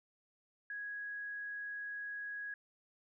sine tone, 1661.2 Hz, G#6, in tune, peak -40 dBFS, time 0.7-2.54 s, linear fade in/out 2 ms, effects none

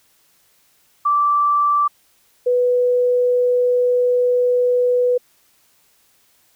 sine tone pair in turn, 1167 / 493.6 Hz, D6 / B4, -11 / -1 cents, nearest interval octave + minor third, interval 1490 cents, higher first, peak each -13 dBFS, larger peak neither, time 1.05-1.88 / 2.46-5.18 s, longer second, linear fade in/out 10 ms, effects white hiss -58 dBFS RMS until 6.55 s

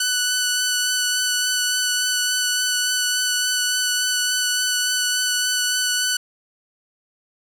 10% pulse tone with vibrato, 1489 Hz, F#6, 11 cents sharp, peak -10 dBFS, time 0-6.17 s, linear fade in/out 5 ms, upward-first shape sine, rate 3.5 Hz, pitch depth 11 cents each way, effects none

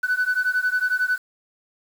sine beating tone pair, 1491 / 1502 Hz, F#6 / F#6, +13 / +26 cents, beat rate 11 Hz, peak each -21 dBFS, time 0.03-1.18 s, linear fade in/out 10 ms, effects tanh soft clip ceiling -15 dBFS + 7-bit

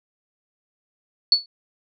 sine tone with exponential decay, 4435 Hz, C#8, in tune, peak -8 dBFS, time 1.32-1.46 s, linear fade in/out 2 ms, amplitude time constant 29 ms, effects none

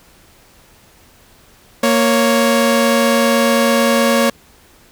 sawtooth tone pair together, 232.5 / 554.4 Hz, A#3 / C#5, -4 / 0 cents, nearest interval octave + minor third, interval 1504 cents, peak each -10 dBFS, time 1.83-4.3 s, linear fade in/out 5 ms, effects pink hiss -48 dBFS RMS until 4.91 s

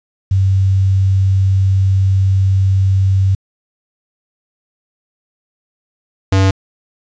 sine / square tone pair in turn, 96 / 96 Hz, G2 / G2, -36 / -36 cents, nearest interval unison, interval 0 cents, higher neither, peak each -9 dBFS, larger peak neither, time 0.31-3.35 / 6.32-6.51 s, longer first, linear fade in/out 5 ms, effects resampled to 16000 Hz + 7-bit

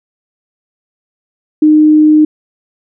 sine tone, 306.2 Hz, D#4, 28 cents flat, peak -3 dBFS, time 1.62-2.25 s, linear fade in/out 5 ms, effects none

